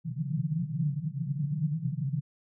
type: band-pass noise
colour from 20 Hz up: white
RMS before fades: -31 dBFS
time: 0.04-2.21 s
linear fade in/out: 20 ms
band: 130 to 170 Hz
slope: 96 dB/octave
effects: none